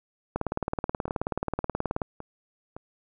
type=two click trains; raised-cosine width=1 ms; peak=-24 / -13 dBFS; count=4 / 32; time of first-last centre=1.08-2.765 / 0.36-2.018 s; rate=1.78 / 18.7 Hz; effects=none